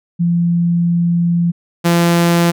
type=tone pair in turn; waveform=sine / sawtooth; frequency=171.6 / 170.96 Hz; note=F3 / F3; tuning=-30 / -37 cents; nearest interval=unison; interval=7 cents; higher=first; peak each=-11 / -6 dBFS; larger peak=second; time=0.19-1.52 / 1.84-2.52 s; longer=first; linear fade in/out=20 ms; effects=none